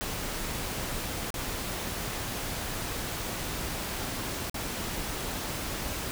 pink noise with dropouts, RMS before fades -34 dBFS, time 0.01-6.11 s, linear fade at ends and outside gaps 0 ms, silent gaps 1.304-1.342 / 4.497-4.543 s, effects none

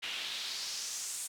pink noise with band-pass filter sweep, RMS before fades -39 dBFS, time 0.02-1.28 s, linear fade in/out 20 ms, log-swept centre 2700 to 8700 Hz, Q 2.4, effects none

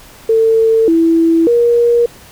sine tone with pitch steps, 448.4 / 329.6 / 473.6 Hz, A4 / E4 / A#4, +33 / 0 / +27 cents, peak -7 dBFS, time 0.29-2.06 s, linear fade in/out 5 ms, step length 590 ms, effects pink hiss -39 dBFS RMS until 2.31 s

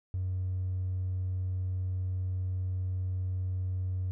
sine tone with hard clipping, 92.5 Hz, F#2, in tune, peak -30 dBFS, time 0.14-4.11 s, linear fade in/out 0 ms, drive 1 dB, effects none

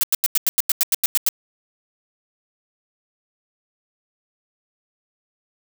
blue noise bursts, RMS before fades -17 dBFS, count 12, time 0.01-1.288 s, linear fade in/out 0 ms, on 24 ms, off 90 ms, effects none

